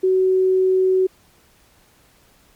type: tone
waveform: sine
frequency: 374.8 Hz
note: F#4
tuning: 22 cents sharp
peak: -13 dBFS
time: 0.03-1.07 s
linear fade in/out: 10 ms
effects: pink hiss -55 dBFS RMS until 2.55 s + MP3 96 kbps